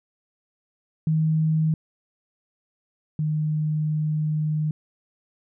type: tone pair in turn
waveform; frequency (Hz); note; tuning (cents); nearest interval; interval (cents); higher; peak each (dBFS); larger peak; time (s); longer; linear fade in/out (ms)
sine; 157.6 / 153.56; D#3 / D#3; +23 / -22; unison; 45; first; -18 / -21; first; 1.07-1.74 / 3.19-4.71; second; 2
effects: none